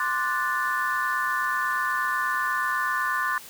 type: chord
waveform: sine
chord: D dominant seventh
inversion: third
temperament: equal with one note detuned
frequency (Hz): 1046.5 / 1174.7 / 1475.7 / 1760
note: C6 / D6 / F#6 / A6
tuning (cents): 0 / 0 / -5 / 0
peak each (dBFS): -28 / -29 / -29 / -27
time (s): 0-3.38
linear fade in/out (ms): 2
effects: tanh soft clip ceiling -14 dBFS + white hiss -44 dBFS RMS until 3.49 s